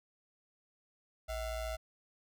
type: ring-modulated tone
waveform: square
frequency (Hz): 349.2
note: F4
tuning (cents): 0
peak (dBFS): -34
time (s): 1.28-1.77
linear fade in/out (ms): 20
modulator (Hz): 292
effects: none